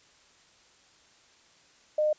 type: tone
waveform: sine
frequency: 609 Hz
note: D#5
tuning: 37 cents flat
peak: -22 dBFS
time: 1.98-2.13 s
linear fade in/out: 5 ms
effects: white hiss -60 dBFS RMS until 2.18 s + resampled to 16000 Hz